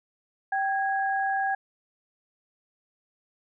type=tone pair together; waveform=sine; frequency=779 / 1649.5 Hz; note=G5 / G#6; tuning=-11 / -12 cents; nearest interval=octave + minor second; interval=1299 cents; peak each=-25 / -29 dBFS; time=0.52-1.55 s; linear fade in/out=5 ms; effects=none